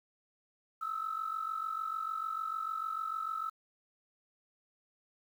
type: tone pair together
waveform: sine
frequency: 1271.8 / 1318.5 Hz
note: D#6 / E6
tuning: +38 / 0 cents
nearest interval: minor second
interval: 62 cents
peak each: -38 / -35 dBFS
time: 0.81-3.5 s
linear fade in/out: 10 ms
effects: tanh soft clip ceiling -27 dBFS + 10-bit